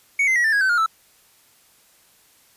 triangle tone with pitch steps, 2230 / 2069 / 1919 / 1780.2 / 1651.4 / 1532 / 1421.1 / 1318.3 Hz, C#7 / C7 / A#6 / A6 / G#6 / G6 / F6 / E6, +10 / -20 / +50 / +20 / -10 / -40 / +30 / 0 cents, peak -14 dBFS, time 0.19-0.862 s, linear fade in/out 5 ms, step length 84 ms, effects white hiss -56 dBFS RMS until 2.56 s + resampled to 32000 Hz

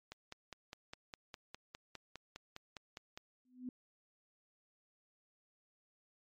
click train, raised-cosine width 0.2 ms, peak -29 dBFS, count 16, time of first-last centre 0.12-3.175 s, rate 4.91 Hz
sine tone with exponential growth, 251.6 Hz, B3, 32 cents sharp, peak -37 dBFS, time 3.45-3.69 s, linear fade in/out 2 ms, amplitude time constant 52 ms
effects MP3 64 kbps

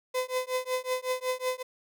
35% pulse tone with tremolo, 509 Hz, C5, 48 cents flat, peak -23 dBFS, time 0.14-1.63 s, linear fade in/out 10 ms, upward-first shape triangle, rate 5.4 Hz, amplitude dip 100%, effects none

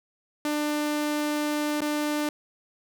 sawtooth tone with dropouts, 298 Hz, D4, 25 cents sharp, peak -21 dBFS, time 0.45-2.29 s, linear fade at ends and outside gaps 2 ms, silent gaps 1.807-1.817 s, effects none

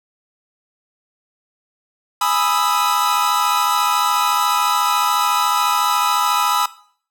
45% pulse chord, E major seventh, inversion first, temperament equal, 830.6 / 987.8 / 1244.5 / 1318.5 Hz, G#5 / B5 / D#6 / E6, 0 / 0 / 0 / 0 cents, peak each -23 / -20 / -21 / -21 dBFS, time 2.21-6.66 s, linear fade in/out 5 ms, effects noise-tail reverb RT60 0.5 s tail -17 dB re dry

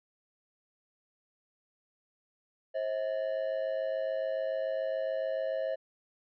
triangle ring-modulated tone, 587.3 Hz, D5, in tune, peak -25 dBFS, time 2.74-5.76 s, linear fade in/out 20 ms, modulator 53.5 Hz, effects resampled to 11025 Hz

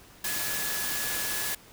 sine tone in noise, 1698 Hz, G#6, 38 cents sharp, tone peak -37 dBFS, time 0.24-1.55 s, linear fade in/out 5 ms, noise white, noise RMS -31 dBFS, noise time 0.24-1.55 s, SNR -9 dB, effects pink hiss -53 dBFS RMS until 1.72 s

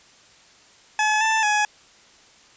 20% pulse tone with pitch steps, 854 / 883 / 840 Hz, G#5 / A5 / G#5, +48 / +6 / +19 cents, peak -13 dBFS, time 0.99-1.65 s, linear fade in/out 2 ms, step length 220 ms, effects white hiss -52 dBFS RMS until 2.56 s + resampled to 16000 Hz

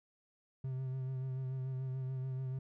triangle tone with vibrato, 130.81 Hz, C3, in tune, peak -34 dBFS, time 0.64-2.59 s, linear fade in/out 5 ms, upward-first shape sine, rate 6.9 Hz, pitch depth 28 cents each way, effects none

